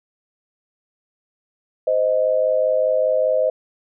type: tone pair together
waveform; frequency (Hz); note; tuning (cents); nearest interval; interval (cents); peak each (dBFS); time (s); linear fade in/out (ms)
sine; 518 / 623; C5 / D#5; -17 / +2; minor third; 319; -18; 1.87-3.5; 5
effects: none